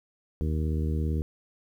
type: harmonic tone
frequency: 77.78 Hz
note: D#2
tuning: in tune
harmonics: 1 / 2 / 3 / 4 / 5 / 6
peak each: -26 / -32 / -36 / -38 / -40 / -42 dBFS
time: 0.41-1.22 s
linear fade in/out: 0 ms
effects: 10-bit